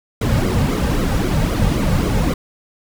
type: noise with flanger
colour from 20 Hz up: brown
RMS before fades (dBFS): -17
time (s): 0.21-2.34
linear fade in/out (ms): 5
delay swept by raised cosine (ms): 1.1 to 3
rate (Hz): 3.8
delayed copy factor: -0.75
effects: none